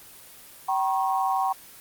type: tone cluster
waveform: sine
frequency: 768 / 955 / 1087 Hz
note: G5 / A#5 / C#6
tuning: -36 / +42 / -34 cents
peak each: -24 / -27 / -28 dBFS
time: 0.68-1.53 s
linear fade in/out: 10 ms
effects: white hiss -47 dBFS RMS until 1.8 s + Opus 24 kbps